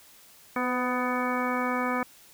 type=harmonic tone with a mistuned harmonic; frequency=249.2 Hz; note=B3; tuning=16 cents sharp; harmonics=1 / 2 / 3 / 4 / 5 / 6 / 7 / 9; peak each=-30 / -33 / -35 / -33 / -32 / -38 / -37 / -36 dBFS; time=0.56-2.03 s; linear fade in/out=2 ms; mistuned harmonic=2; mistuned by=+21 cents; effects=white hiss -54 dBFS RMS until 2.33 s